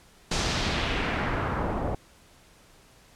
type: noise with low-pass filter sweep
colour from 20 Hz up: pink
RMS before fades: -28 dBFS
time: 0.31-1.95 s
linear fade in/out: 5 ms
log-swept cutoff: 6800 to 730 Hz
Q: 1.4
effects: pink hiss -56 dBFS RMS until 3.15 s + low-pass 11000 Hz 12 dB/octave